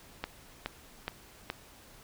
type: click train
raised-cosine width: 0.3 ms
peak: -17 dBFS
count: 4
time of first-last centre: 0.24-1.501 s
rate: 2.38 Hz
effects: pink hiss -55 dBFS RMS until 2.03 s